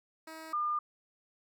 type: tone pair in turn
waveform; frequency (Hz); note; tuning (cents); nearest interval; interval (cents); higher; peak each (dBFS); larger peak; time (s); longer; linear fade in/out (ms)
10% pulse / sine; 319.4 / 1205.9; D#4 / D6; +45 / +45; octave + major seventh; 2300; second; -36 / -29; second; 0.27-0.53 / 0.53-0.79; neither; 5
effects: none